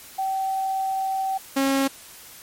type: tone pair in turn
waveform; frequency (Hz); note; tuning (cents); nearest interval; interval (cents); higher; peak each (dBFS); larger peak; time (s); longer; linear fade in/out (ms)
sine / sawtooth; 769 / 271.9; G5 / C#4; -33 / -33; octave + tritone; 1800; first; -22 / -15; second; 0.18-1.38 / 1.56-1.88; first; 10
effects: white hiss -44 dBFS RMS until 2.42 s + MP3 64 kbps